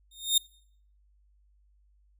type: tone with exponential growth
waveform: sawtooth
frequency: 3672 Hz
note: A#7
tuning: 27 cents flat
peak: -16 dBFS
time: 0.11-0.38 s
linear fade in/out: 5 ms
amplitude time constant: 58 ms
effects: noise-tail reverb RT60 0.6 s tail -24 dB re dry + added 50 Hz sine -61 dBFS peak until 2.19 s